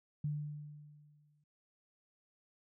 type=tone with exponential decay; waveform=sine; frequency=148.4 Hz; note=D3; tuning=18 cents sharp; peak=-32 dBFS; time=0.24-1.44 s; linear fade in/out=5 ms; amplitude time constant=260 ms; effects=none